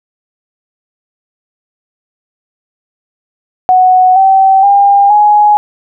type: tone with pitch steps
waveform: sine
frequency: 740 / 770.5 / 802.3 / 835.4 Hz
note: F#5 / G5 / G5 / G#5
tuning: 0 / -30 / +40 / +10 cents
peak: -3 dBFS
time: 3.69-5.57 s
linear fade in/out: 0 ms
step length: 470 ms
effects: none